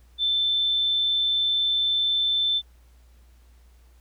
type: tone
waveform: sine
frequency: 3538 Hz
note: A7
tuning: 9 cents sharp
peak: -20 dBFS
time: 0.18-2.62 s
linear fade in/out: 50 ms
effects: added 60 Hz sine -51 dBFS peak until 4 s + pink hiss -64 dBFS RMS until 4 s